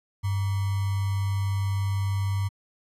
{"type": "tone with sample-and-hold", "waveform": "sine", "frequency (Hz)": 98.2, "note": "G2", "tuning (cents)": 4, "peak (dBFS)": -23, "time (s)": [0.23, 2.49], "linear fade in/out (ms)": 20, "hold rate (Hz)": 1050, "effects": ["resampled to 32000 Hz"]}